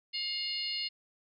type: harmonic tone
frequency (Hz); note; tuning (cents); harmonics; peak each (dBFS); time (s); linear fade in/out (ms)
713; F5; +36; 3 / 4 / 5 / 6 / 7; -43 / -38 / -47 / -35 / -41; 0.13-0.89; 20
effects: none